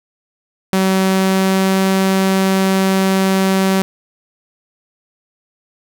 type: tone with pitch glide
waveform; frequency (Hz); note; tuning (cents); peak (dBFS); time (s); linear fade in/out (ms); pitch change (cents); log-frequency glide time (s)
sawtooth; 190 to 191.32; F#3 to G3; +46 to -42; -8; 0.73-3.82; 0; +12; 1.05-1.86
effects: none